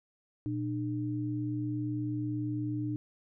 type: tone pair together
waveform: sine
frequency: 119.61 / 301.4 Hz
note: A#2 / D4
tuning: +45 / +45 cents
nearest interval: octave + major third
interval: 1600 cents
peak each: -34 / -33 dBFS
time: 0.46-2.96 s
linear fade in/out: 0 ms
effects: none